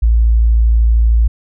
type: tone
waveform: sine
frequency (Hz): 56.5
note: A1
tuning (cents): +47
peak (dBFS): -7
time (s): 0.02-1.28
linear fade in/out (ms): 10
effects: none